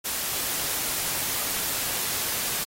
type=noise; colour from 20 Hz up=white; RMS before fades=-28 dBFS; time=0.04-2.65 s; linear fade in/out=20 ms; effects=AAC 48 kbps